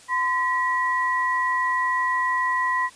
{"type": "tone pair together", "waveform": "sine", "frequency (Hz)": [1020.8, 1927], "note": ["C6", "B6"], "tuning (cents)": [-43, -43], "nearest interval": "major seventh", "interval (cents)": 1100, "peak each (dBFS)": [-22, -24], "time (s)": [0.08, 2.9], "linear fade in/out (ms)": 50, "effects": ["white hiss -49 dBFS RMS until 2.95 s", "resampled to 22050 Hz"]}